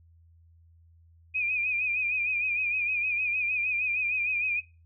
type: tone with vibrato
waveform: sine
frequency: 2457 Hz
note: D#7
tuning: 22 cents flat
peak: -25 dBFS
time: 1.34-4.61 s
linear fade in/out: 20 ms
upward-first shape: sine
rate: 6.5 Hz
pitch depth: 64 cents each way
effects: noise-tail reverb RT60 0.3 s tail -21 dB re dry + added 83 Hz sine -55 dBFS peak until 4.85 s